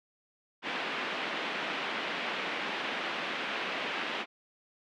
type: band-pass noise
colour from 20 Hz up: white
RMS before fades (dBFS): -35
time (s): 0.62-4.26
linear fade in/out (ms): 50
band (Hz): 200 to 3000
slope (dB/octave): 24
effects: none